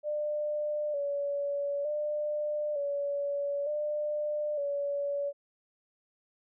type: tone with vibrato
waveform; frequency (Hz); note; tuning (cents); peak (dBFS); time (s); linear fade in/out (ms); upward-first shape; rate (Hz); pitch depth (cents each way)
sine; 583; D5; -13; -29; 0.03-5.33; 50; square; 0.55; 43
effects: none